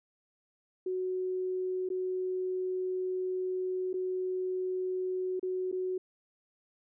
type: tone with dropouts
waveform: sine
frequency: 370 Hz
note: F#4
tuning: in tune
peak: -30 dBFS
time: 0.86-5.98 s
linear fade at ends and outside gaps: 5 ms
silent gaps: 1.89-1.901 / 3.931-3.939 / 5.396-5.428 / 5.716-5.725 s
effects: none